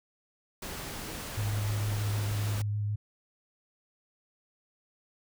pink noise, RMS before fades -39 dBFS, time 0.62-2.62 s, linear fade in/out 5 ms
sine tone with vibrato, 104.2 Hz, G#2, 6 cents sharp, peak -28 dBFS, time 1.37-2.96 s, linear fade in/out 10 ms, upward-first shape square, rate 6.6 Hz, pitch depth 12 cents each way
effects none

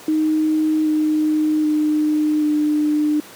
sine tone with pitch steps, 311.1 / 307.5 / 304 / 300.5 Hz, D#4 / D#4 / D#4 / D4, 0 / -20 / -40 / +40 cents, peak -14 dBFS, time 0.08-3.2 s, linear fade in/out 2 ms, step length 780 ms, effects pink hiss -40 dBFS RMS until 3.35 s + high-pass 200 Hz 12 dB/octave

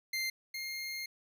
25% pulse tone pair in turn, 2093 / 2125 Hz, C7 / C7, 0 / +26 cents, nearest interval unison, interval 26 cents, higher second, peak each -29 / -34 dBFS, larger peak first, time 0.13-0.3 / 0.54-1.06 s, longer second, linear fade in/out 5 ms, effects none

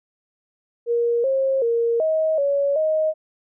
sine tone with pitch steps, 471.4 / 536 / 465.8 / 633 / 563 / 626 Hz, A#4 / C5 / A#4 / D#5 / C#5 / D#5, +19 / +42 / -1 / +30 / +27 / +10 cents, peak -17 dBFS, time 0.86-3.14 s, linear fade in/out 50 ms, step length 380 ms, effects none

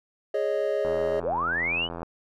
triangle chord, Ab suspended fourth, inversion none, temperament equal, 415.3 / 554.4 / 622.3 Hz, Ab4 / Db5 / Eb5, 0 / 0 / 0 cents, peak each -26 dBFS, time 0.34-1.2 s, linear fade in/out 5 ms
click train, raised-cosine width 1 ms, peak -21 dBFS, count 101, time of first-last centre 0.85-2.031 s, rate 84.7 Hz
sine linear sweep, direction up, 329 to 3062 Hz, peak -24 dBFS, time 1.22-1.89 s, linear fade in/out 50 ms
effects none

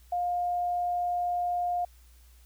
sine tone, 708 Hz, F5, 23 cents sharp, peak -26 dBFS, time 0.12-1.85 s, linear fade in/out 5 ms, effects added 60 Hz sine -53 dBFS peak until 2.45 s + white hiss -63 dBFS RMS until 2.45 s

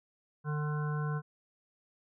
harmonic tone, 149.9 Hz, D3, 36 cents sharp, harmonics 1 / 3 / 5 / 7 / 9 / 10, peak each -31 / -43 / -48 / -43 / -48 / -45 dBFS, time 0.44-1.22 s, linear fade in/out 50 ms, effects none

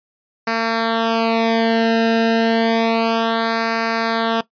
sawtooth tone with flanger, 227.2 Hz, A#3, 44 cents flat, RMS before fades -17 dBFS, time 0.47-4.41 s, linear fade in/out 5 ms, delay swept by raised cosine 0.3 to 0.9 ms, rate 0.3 Hz, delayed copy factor -1, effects noise-tail reverb RT60 0.1 s tail -17 dB re dry + resampled to 11025 Hz

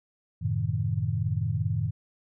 sine chord, F# diminished seventh, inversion none, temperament equal, 92.5 / 110 / 130.81 / 155.56 Hz, F#2 / A2 / C3 / Eb3, 0 / 0 / 0 / 0 cents, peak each -31 / -28 / -33 / -31 dBFS, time 0.41-1.91 s, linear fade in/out 20 ms, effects none

